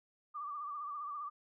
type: tone with vibrato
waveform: sine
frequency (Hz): 1174.7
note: D6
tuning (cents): 0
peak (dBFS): -39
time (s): 0.34-1.3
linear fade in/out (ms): 20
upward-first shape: sine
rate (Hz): 15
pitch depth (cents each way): 63
effects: none